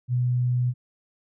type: tone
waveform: sine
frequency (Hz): 123.9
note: B2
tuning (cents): +6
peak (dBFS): -20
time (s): 0.08-0.74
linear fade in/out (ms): 50
effects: none